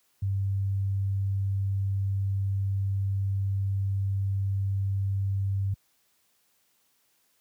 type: tone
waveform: sine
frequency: 98 Hz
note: G2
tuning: in tune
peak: -24 dBFS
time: 0.22-5.74 s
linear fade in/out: 5 ms
effects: white hiss -69 dBFS RMS until 7.4 s + high-pass 60 Hz 12 dB/octave